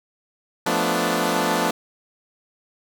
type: chord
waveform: 10% pulse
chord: B half-diminished seventh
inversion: second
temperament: equal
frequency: 174.61 / 220 / 246.9 / 293.7 Hz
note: F3 / A3 / B3 / D4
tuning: 0 / 0 / 0 / 0 cents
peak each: -17 dBFS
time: 0.66-1.71 s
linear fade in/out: 5 ms
effects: none